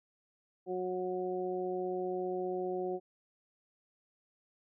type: harmonic tone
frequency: 183 Hz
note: F#3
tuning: 19 cents flat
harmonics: 1 / 2 / 3 / 4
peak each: -45 / -34 / -42 / -41 dBFS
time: 0.66-3 s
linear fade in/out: 50 ms
effects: none